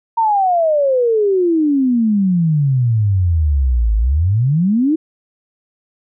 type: exponential two-way sweep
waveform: sine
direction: down then up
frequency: 932.3 to 51.9 to 328.1 Hz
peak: -11 dBFS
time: 0.17-4.96 s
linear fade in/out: 10 ms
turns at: 3.96 s
effects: none